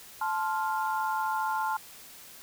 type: chord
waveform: sine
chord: F major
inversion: first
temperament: just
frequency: 873.1 / 1047.7 / 1396.9 Hz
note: A5 / C6 / F6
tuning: -14 / +2 / 0 cents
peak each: -29 / -33 / -34 dBFS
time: 0.21-1.77 s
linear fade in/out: 5 ms
effects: white hiss -49 dBFS RMS until 2.42 s